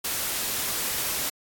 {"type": "noise", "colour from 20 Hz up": "white", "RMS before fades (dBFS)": -28, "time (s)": [0.04, 1.3], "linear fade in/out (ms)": 10, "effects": ["AAC 64 kbps"]}